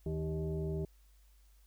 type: tone with frequency modulation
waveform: sine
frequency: 158.5 Hz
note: D#3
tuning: 32 cents sharp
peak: -33 dBFS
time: 0.06-0.85 s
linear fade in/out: 2 ms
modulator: 235 Hz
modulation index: 1.2
effects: added 50 Hz sine -60 dBFS peak until 1.66 s + white hiss -72 dBFS RMS until 1.66 s